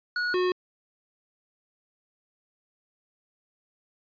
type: tone pair in turn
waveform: square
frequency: 1457 / 364.2 Hz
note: F#6 / F#4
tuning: -27 / -27 cents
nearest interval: 2 octaves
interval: 2400 cents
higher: first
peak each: -26 / -23 dBFS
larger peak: second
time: 0.16-0.34 / 0.34-0.52 s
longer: neither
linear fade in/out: 2 ms
effects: resampled to 11025 Hz